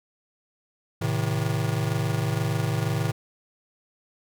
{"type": "chord", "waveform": "square", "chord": "A diminished", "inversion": "none", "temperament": "just", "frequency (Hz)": [110, 132, 158.4], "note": ["A2", "C3", "Eb3"], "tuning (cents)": [0, 16, 31], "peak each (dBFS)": [-28, -29, -29], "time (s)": [1.01, 3.12], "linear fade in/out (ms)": 10, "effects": []}